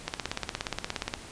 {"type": "click train", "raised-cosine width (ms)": 0.2, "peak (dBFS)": -12, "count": 19, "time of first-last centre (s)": [0.08, 1.139], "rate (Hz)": 17, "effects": ["pink hiss -45 dBFS RMS until 1.31 s", "resampled to 22050 Hz"]}